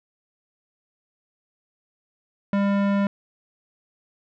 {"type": "tone with low-pass filter", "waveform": "square", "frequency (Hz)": 200, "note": "G3", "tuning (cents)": 35, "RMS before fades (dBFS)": -21, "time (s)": [2.53, 3.07], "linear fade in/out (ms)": 2, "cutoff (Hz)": 1900, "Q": 0.78, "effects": []}